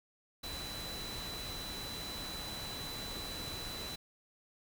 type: tone in noise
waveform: sine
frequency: 3983 Hz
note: B7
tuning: 14 cents sharp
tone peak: -43 dBFS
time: 0.43-3.96 s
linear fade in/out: 10 ms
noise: pink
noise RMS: -44 dBFS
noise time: 0.43-3.96 s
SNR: -2 dB
effects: none